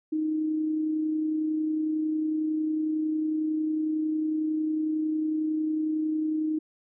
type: tone with amplitude modulation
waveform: sine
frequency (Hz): 311.1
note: D#4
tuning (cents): 0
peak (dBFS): -23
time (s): 0.12-6.59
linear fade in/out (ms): 10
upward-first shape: sine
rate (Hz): 31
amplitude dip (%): 30
effects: none